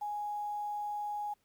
sine tone with quantisation, 830.6 Hz, G#5, in tune, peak -34 dBFS, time 0.01-1.34 s, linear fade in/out 10 ms, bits 10, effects pink hiss -75 dBFS RMS until 1.44 s

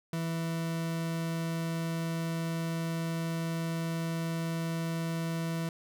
40% pulse tone, 164.81 Hz, E3, in tune, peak -30 dBFS, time 0.13-5.69 s, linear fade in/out 2 ms, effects none

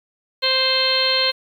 harmonic tone, 523.3 Hz, C5, in tune, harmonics 1 / 2 / 3 / 4 / 5 / 6 / 7 / 8, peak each -24 / -28 / -28 / -27 / -27 / -23 / -28 / -19 dBFS, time 0.42-1.32 s, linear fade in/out 20 ms, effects 8-bit

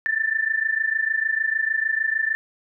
sine tone pair together, 1760 / 1786.6 Hz, A6 / A6, 0 / +26 cents, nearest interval unison, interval 26 cents, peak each -23 dBFS, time 0.06-2.35 s, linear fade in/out 0 ms, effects none

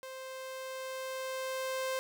sawtooth tone with level ramp, 523.3 Hz, C5, in tune, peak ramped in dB -39 to -28 dBFS, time 0.03-1.99 s, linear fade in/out 0 ms, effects none

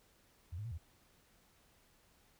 sine tone with pitch steps, 86 / 105.3 / 117.5 / 81.6 Hz, F2 / G#2 / A#2 / E2, -26 / +24 / +14 / -17 cents, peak -40 dBFS, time 0.52-0.78 s, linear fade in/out 10 ms, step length 65 ms, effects pink hiss -69 dBFS RMS until 2.39 s

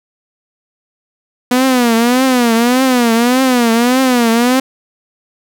sawtooth tone with vibrato, 244.6 Hz, B3, 16 cents flat, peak -5 dBFS, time 1.51-4.6 s, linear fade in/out 5 ms, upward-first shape triangle, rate 1.7 Hz, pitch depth 150 cents each way, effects none

